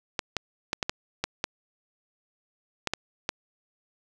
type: clicks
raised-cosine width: 0.2 ms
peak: -9 dBFS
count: 10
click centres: 0.192 / 0.367 / 0.731 / 0.828 / 0.895 / 1.24 / 1.441 / 2.873 / 2.936 / 3.291 s
effects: none